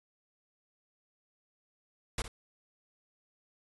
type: noise with echo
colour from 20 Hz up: pink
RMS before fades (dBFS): -33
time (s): 2.18-2.22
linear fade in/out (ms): 2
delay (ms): 60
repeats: 1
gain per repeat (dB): -12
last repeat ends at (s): 2.28
effects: resampled to 24000 Hz